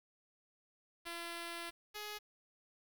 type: tone pair in turn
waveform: 5% pulse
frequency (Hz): 339.8 / 419.6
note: F4 / G#4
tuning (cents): -47 / +18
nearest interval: major third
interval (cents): 365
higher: second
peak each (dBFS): -31 / -32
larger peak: first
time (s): 1.05-1.71 / 1.94-2.19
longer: first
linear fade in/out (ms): 20
effects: 10-bit